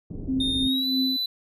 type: low-pass noise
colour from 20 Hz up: pink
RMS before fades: -34 dBFS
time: 0.1-0.68 s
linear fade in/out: 2 ms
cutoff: 380 Hz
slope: 24 dB/octave
type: tone with tremolo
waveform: sine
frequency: 262.5 Hz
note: C4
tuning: 6 cents sharp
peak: -21 dBFS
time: 0.28-1.17 s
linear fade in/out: 10 ms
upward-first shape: triangle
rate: 3.1 Hz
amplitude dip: 65%
type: tone with pitch glide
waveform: triangle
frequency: 3660 to 3991 Hz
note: A#7 to B7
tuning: -32 to +17 cents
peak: -23 dBFS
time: 0.4-1.26 s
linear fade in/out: 5 ms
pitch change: +149 cents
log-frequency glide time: 0.63-0.87 s
effects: none